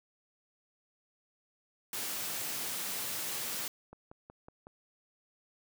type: high-pass noise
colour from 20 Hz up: white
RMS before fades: -37 dBFS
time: 1.93-3.68 s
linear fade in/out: 2 ms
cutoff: 100 Hz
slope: 24 dB/octave
type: click train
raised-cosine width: 1 ms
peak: -35 dBFS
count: 5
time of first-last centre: 3.93-4.669 s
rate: 5.41 Hz
effects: none